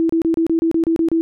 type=tone bursts; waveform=sine; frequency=328.6 Hz; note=E4; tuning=5 cents flat; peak=-13 dBFS; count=10; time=0-1.21 s; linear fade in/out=0 ms; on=94 ms; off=30 ms; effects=none